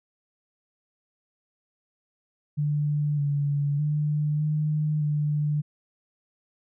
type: tone with pitch steps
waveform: sine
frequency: 147.8 / 143.5 / 149.6 / 152.2 / 148.8 Hz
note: D3 / D3 / D3 / D#3 / D3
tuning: +11 / -40 / +32 / -38 / +23 cents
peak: -22 dBFS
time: 2.57-5.62 s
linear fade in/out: 20 ms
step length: 610 ms
effects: none